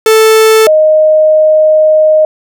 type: tone pair in turn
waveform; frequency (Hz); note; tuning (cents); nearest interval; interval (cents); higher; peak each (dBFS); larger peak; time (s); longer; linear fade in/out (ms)
45% pulse / sine; 440 / 620.7; A4 / D#5; 0 / -4; tritone; 596; second; -3; neither; 0.06-0.67 / 0.67-2.25; second; 2
effects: none